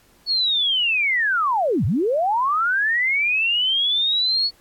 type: linear two-way sweep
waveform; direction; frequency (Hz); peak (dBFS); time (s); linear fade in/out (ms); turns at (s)
sine; down then up; 4435 to 83.8 to 4435; -17; 0.26-4.51; 50; 1.85
effects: pink hiss -56 dBFS RMS until 4.6 s + AAC 64 kbps